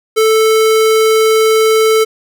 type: tone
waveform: square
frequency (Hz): 440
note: A4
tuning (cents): 0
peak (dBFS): -8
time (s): 0.16-2.05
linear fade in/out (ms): 20
effects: none